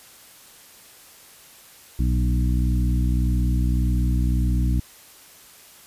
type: harmonic tone with a mistuned harmonic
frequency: 61.74 Hz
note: B1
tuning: in tune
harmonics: 1 / 2 / 3 / 4 / 5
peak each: -19 / -25 / -29 / -31 / -33 dBFS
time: 1.99-4.8 s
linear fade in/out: 5 ms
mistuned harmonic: 2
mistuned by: -25 cents
effects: white hiss -48 dBFS RMS until 5.86 s + resampled to 32000 Hz